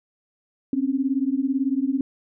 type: beating tone pair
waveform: sine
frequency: 260.4 / 278.4 Hz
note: C4 / C#4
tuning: -8 / +8 cents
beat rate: 18 Hz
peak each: -23 dBFS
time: 0.73-2.01 s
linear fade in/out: 2 ms
effects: none